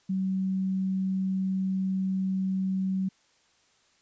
sine tone, 189.8 Hz, F#3, 44 cents sharp, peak -25 dBFS, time 0.09-3.09 s, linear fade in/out 10 ms, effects white hiss -65 dBFS RMS until 4.01 s + resampled to 16000 Hz

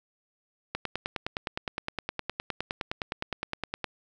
click train, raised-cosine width 0.3 ms, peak -14 dBFS, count 31, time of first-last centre 0.75-3.843 s, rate 9.7 Hz, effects none

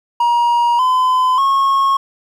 triangle tone with pitch steps, 950 / 1018.2 / 1091.3 Hz, A#5 / C6 / C#6, +33 / -47 / -27 cents, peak -9 dBFS, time 0.2-1.97 s, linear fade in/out 5 ms, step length 590 ms, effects 8-bit

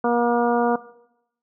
harmonic tone, 238.4 Hz, A#3, 39 cents sharp, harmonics 1 / 2 / 3 / 4 / 5 / 6, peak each -23 / -22 / -24 / -26 / -28 / -30 dBFS, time 0.04-0.76 s, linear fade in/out 5 ms, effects noise-tail reverb RT60 0.8 s tail -18 dB re dry

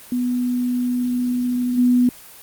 sine tone with level steps, 246.9 Hz, B3, in tune, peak -18 / -12 dBFS, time 0.12-2.09 s, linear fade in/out 2 ms, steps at 1.77 s, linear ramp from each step 20 ms, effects white hiss -42 dBFS RMS until 2.42 s + Opus 24 kbps

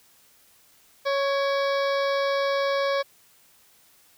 harmonic tone with a mistuned harmonic, 554.4 Hz, C#5, in tune, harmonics 1 / 2 / 3 / 4 / 6 / 7 / 8 / 9 / 10, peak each -23 / -29 / -33 / -35 / -39 / -40 / -41 / -42 / -43 dBFS, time 1.05-3.03 s, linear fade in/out 20 ms, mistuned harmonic 4, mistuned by +49 cents, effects white hiss -58 dBFS RMS until 4.17 s

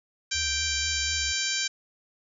harmonic tone, 784 Hz, G5, in tune, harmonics 2 / 3 / 4 / 5 / 6 / 7 / 8 / 9, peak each -34 / -34 / -34 / -34 / -34 / -34 / -34 / -34 dBFS, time 0.31-1.68 s, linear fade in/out 10 ms
sine tone with vibrato, 74.3 Hz, D2, 21 cents sharp, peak -36 dBFS, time 0.34-1.33 s, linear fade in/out 20 ms, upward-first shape sine, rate 4.1 Hz, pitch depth 110 cents each way
effects none

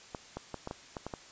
clicks, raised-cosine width 1 ms, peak -23 dBFS, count 8, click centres 0.148 / 0.37 / 0.543 / 0.674 / 0.711 / 0.968 / 1.066 / 1.138 s, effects white hiss -53 dBFS RMS until 1.31 s + resampled to 16000 Hz

